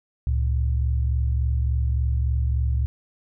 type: tone pair together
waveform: sine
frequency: 69.4 / 112.88 Hz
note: C#2 / A2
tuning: +3 / +45 cents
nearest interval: minor sixth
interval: 842 cents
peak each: -20 / -26 dBFS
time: 0.27-2.86 s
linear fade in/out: 0 ms
effects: none